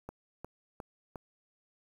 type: click train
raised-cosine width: 1 ms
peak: -27 dBFS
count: 4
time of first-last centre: 0.09-1.158 s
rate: 2.81 Hz
effects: 9-bit